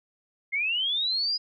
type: linear sweep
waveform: sine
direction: up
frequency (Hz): 2090 to 4978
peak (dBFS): -24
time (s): 0.52-1.38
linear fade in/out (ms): 20
effects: none